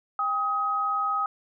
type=tone pair together; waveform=sine; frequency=798.3 / 1262 Hz; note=G5 / D#6; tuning=+31 / +24 cents; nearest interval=minor sixth; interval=793 cents; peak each=-31 / -24 dBFS; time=0.19-1.26 s; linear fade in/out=2 ms; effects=none